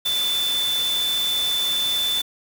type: tone in noise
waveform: sine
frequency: 3518 Hz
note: A7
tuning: 1 cent flat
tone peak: -20 dBFS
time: 0.05-2.22 s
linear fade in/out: 10 ms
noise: white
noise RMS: -30 dBFS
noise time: 0.05-2.22 s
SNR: +7 dB
effects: none